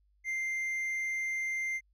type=tone with hard clipping; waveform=sine; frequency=2093 Hz; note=C7; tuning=in tune; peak=-32 dBFS; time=0.24-1.81 s; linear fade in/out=50 ms; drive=3 dB; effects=added 50 Hz sine -66 dBFS peak until 1.93 s